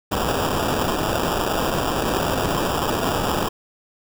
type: noise with sample-and-hold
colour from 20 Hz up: violet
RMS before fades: -22 dBFS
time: 0.11-3.49 s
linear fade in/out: 10 ms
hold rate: 2100 Hz
effects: none